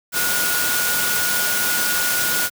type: tone in noise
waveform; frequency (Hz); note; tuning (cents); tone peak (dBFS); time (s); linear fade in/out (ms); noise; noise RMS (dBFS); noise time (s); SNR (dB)
sine; 1447; F#6; -39; -23; 0.12-2.5; 50; white; -21; 0.12-2.5; -5
effects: high-pass 100 Hz 12 dB/octave